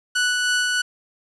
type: tone with tremolo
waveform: sawtooth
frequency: 1480 Hz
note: F#6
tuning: in tune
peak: -14 dBFS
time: 0.15-0.82 s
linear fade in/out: 10 ms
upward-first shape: sine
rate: 3.2 Hz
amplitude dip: 25%
effects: resampled to 22050 Hz + 8-bit